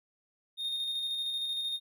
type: tone with tremolo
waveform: triangle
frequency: 3684 Hz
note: A#7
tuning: 21 cents flat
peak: -29 dBFS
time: 0.57-1.8 s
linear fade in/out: 50 ms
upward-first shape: square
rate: 13 Hz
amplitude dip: 25%
effects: none